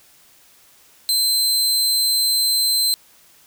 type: tone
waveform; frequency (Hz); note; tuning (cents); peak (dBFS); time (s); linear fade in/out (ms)
sawtooth; 4100; C8; -36; -13; 1.09-2.94; 0
effects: white hiss -52 dBFS RMS until 3.46 s